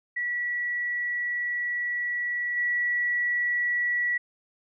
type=tone with level steps; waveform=sine; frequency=1941 Hz; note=B6; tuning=31 cents flat; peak=-26 / -23 dBFS; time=0.16-4.18 s; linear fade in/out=10 ms; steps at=2.56 s; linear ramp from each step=20 ms; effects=none